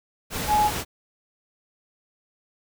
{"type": "tone in noise", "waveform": "sine", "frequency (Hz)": 842, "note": "G#5", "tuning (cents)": 24, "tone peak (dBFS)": -17, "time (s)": [0.47, 0.71], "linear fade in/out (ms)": 50, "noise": "pink", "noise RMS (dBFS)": -29, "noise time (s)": [0.3, 0.85], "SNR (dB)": 9, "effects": []}